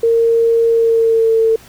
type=tone with pitch glide; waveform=sine; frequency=460 to 448.7 Hz; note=A#4 to A4; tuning=-23 to +34 cents; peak=-9 dBFS; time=0.03-1.56 s; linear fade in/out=5 ms; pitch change=-43 cents; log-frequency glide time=0.68-1.38 s; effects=pink hiss -42 dBFS RMS until 1.68 s